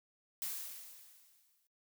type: noise with exponential decay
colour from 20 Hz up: blue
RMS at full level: -38 dBFS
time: 0.42-1.67 s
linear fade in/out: 0 ms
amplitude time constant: 270 ms
effects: noise-tail reverb RT60 0.1 s tail -19 dB re dry